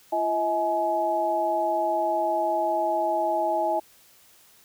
sine tone cluster, 340.8 / 639 / 844 Hz, F4 / D#5 / G#5, -42 / +46 / +28 cents, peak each -31 / -25 / -25 dBFS, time 0.12-3.8 s, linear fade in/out 10 ms, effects white hiss -56 dBFS RMS until 4.64 s

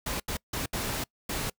pink noise bursts at uneven times, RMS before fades -32 dBFS, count 5, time 0.06-0.2 / 0.28-0.37 / 0.53-0.66 / 0.73-1.04 / 1.29-1.5 s, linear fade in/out 5 ms, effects noise-tail reverb RT60 0.1 s tail -25 dB re dry

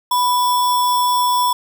sine tone with sample-and-hold, 987.8 Hz, B5, in tune, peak -13 dBFS, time 0.11-1.53 s, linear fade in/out 5 ms, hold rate 4410 Hz, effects none

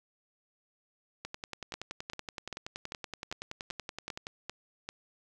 two click trains, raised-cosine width 0.2 ms, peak -21 / -20 dBFS, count 33 / 9, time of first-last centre 1.25-4.269 / 1.74-4.89 s, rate 10.6 / 2.54 Hz, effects none

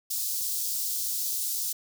white high-pass noise, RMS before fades -30 dBFS, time 0.1-1.73 s, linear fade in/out 10 ms, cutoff 4500 Hz, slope 24 dB/octave, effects none

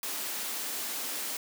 white high-pass noise, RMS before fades -35 dBFS, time 0.03-1.37 s, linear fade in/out 2 ms, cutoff 200 Hz, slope 96 dB/octave, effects none

